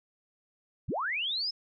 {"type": "linear sweep", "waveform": "sine", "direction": "up", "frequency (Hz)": [38.59, 5250], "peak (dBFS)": -29, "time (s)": [0.88, 1.51], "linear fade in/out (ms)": 10, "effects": []}